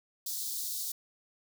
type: high-pass noise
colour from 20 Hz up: white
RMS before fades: -36 dBFS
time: 0.26-0.92 s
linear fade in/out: 5 ms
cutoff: 3800 Hz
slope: 48 dB/octave
effects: none